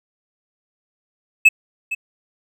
triangle tone with echo, 2600 Hz, E7, 24 cents flat, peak -4 dBFS, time 1.45-1.49 s, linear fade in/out 10 ms, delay 460 ms, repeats 1, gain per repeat -15 dB, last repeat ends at 1.95 s, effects none

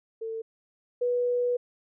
sine tone pair in turn, 448.7 / 489.1 Hz, A4 / B4, +34 / -17 cents, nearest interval minor second, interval 149 cents, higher second, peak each -31 / -23 dBFS, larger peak second, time 0.21-0.42 / 1.01-1.57 s, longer second, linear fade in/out 10 ms, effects none

